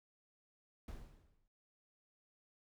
brown noise with exponential decay, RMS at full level -43 dBFS, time 0.88-1.48 s, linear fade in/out 2 ms, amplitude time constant 130 ms, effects none

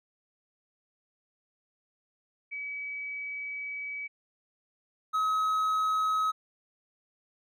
sine / triangle tone pair in turn, 2281 / 1276.6 Hz, C#7 / D#6, +49 / +44 cents, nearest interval minor seventh, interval 1005 cents, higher first, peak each -34 / -23 dBFS, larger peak second, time 2.51-4.08 / 5.13-6.32 s, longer first, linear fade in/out 20 ms, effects none

